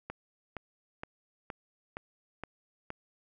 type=click train; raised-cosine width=0.5 ms; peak=-23 dBFS; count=7; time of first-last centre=0.1-2.904 s; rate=2.14 Hz; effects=none